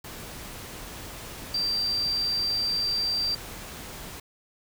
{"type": "tone in noise", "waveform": "sine", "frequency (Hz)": 4699, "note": "D8", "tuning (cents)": 0, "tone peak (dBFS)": -24, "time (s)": [1.54, 3.35], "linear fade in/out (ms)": 5, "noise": "pink", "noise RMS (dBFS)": -40, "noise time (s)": [0.04, 4.2], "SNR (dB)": 13, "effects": []}